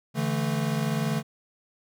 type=chord; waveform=square; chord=D suspended second; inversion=none; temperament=equal with one note detuned; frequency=144.48 / 164.81 / 220 Hz; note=D3 / E3 / A3; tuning=-28 / 0 / 0 cents; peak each=-29 / -31 / -30 dBFS; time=0.14-1.23 s; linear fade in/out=50 ms; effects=none